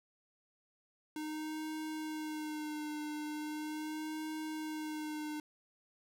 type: tone with vibrato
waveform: square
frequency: 306.5 Hz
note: D#4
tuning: 26 cents flat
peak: -39 dBFS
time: 1.16-5.4 s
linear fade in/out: 2 ms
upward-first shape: sine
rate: 0.39 Hz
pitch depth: 30 cents each way
effects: none